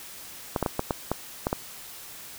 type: clicks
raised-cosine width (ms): 1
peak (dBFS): -10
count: 8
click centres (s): 0.562 / 0.627 / 0.662 / 0.794 / 0.908 / 1.116 / 1.469 / 1.529
effects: white hiss -43 dBFS RMS until 2.38 s